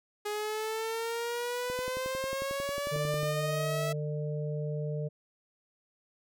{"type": "exponential sweep", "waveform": "sawtooth", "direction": "up", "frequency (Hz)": [415.3, 657], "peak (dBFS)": -28, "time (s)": [0.25, 3.93], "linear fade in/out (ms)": 10}
{"type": "click train", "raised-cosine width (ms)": 2, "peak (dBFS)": -28, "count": 18, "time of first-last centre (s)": [1.7, 3.232], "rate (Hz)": 11.1}
{"type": "harmonic tone", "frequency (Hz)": 150, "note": "D3", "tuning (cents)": 37, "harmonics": [1, 3, 4], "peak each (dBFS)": [-32, -38, -41], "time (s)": [2.91, 5.09], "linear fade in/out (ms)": 20}
{"effects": []}